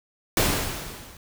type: noise with level ramp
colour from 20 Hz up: pink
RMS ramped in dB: -19 to -47 dBFS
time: 0.37-1.17 s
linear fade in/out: 2 ms
effects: none